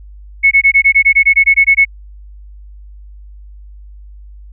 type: tone bursts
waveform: sine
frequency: 2200 Hz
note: C#7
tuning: 14 cents flat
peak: -4 dBFS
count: 14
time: 0.43-1.852 s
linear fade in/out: 20 ms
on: 83 ms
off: 20 ms
effects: added 50 Hz sine -32 dBFS peak until 4.52 s